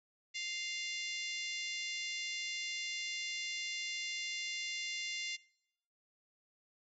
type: harmonic tone with a mistuned harmonic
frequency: 698.5 Hz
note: F5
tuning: in tune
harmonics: 3 / 4 / 5 / 6 / 7 / 8 / 9 / 10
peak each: -42 / -44 / -46 / -48 / -49 / -50 / -51 / -52 dBFS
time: 0.34-5.37 s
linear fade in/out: 20 ms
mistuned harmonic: 10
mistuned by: +59 cents
effects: noise-tail reverb RT60 0.8 s tail -23 dB re dry